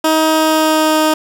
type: tone with pitch glide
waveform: 15% pulse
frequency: 315.9 to 311 Hz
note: D#4 to D#4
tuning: +26 to -1 cents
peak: -4 dBFS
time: 0.04-1.14 s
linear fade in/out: 5 ms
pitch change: -27 cents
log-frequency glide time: 0.3-1 s
effects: none